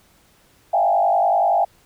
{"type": "tone with frequency modulation", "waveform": "sine", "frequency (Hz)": 742, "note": "F#5", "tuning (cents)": 5, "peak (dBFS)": -14, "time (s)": [0.73, 1.65], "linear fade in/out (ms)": 10, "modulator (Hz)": 50.7, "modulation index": 1.8, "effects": ["pink hiss -56 dBFS RMS until 1.85 s"]}